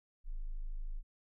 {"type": "tone", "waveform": "sine", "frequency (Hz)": 26.47, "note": "G#0", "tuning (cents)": 34, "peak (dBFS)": -36, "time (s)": [0.24, 1.03], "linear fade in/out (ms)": 50, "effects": []}